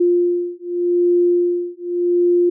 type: beating tone pair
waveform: sine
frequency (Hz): 350.6 / 351.45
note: F4 / F4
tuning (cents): +7 / +11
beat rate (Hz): 0.85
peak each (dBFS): -17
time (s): 0-2.5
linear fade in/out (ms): 10
effects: none